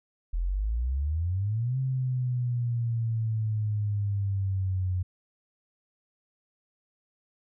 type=exponential two-way sweep; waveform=sine; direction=up then down; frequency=40.45 to 132.6 to 90.6 Hz; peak=-25 dBFS; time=0.33-5.03 s; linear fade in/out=10 ms; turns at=1.78 s; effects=none